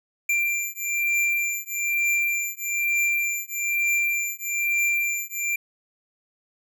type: beating tone pair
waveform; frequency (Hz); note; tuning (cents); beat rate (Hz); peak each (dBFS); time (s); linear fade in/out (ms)
square; 2367 / 2368.1; D7 / D7; +13 / +14; 1.1; -26; 0.29-5.56; 5
effects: none